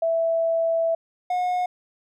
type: tone pair in turn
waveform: sine / triangle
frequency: 660 / 723.5 Hz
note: E5 / F#5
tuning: +2 / -39 cents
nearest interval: major second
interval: 159 cents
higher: second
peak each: -19 dBFS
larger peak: neither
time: 0.02-0.95 / 1.3-1.66 s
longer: first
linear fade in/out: 5 ms
effects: none